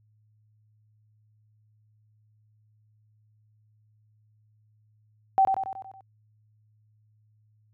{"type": "tone with echo", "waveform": "sine", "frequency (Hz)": 772, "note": "G5", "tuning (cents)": -27, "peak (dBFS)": -16, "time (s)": [5.38, 5.45], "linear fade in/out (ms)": 0, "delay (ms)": 93, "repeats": 6, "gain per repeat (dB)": -5, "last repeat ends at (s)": 6.008, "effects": ["added 107 Hz sine -61 dBFS peak until 7.73 s"]}